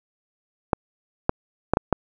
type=clicks; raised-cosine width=1 ms; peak=-3 dBFS; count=5; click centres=0.732 / 1.294 / 1.736 / 1.771 / 1.927 s; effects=none